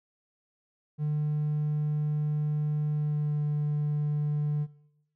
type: tone with pitch glide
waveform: triangle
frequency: 150 to 148.45 Hz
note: D3 to D3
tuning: +37 to +19 cents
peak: -23 dBFS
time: 0.98-4.67 s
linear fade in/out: 50 ms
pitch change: -18 cents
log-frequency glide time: 2.93-3.42 s
effects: noise-tail reverb RT60 0.8 s tail -20 dB re dry + tanh soft clip ceiling -20 dBFS